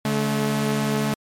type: tone pair together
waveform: sawtooth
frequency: 142.45 / 215.6 Hz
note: C#3 / A3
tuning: +48 / -35 cents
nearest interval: perfect fifth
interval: 717 cents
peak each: -21 / -18 dBFS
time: 0.05-1.14 s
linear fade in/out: 2 ms
effects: MP3 64 kbps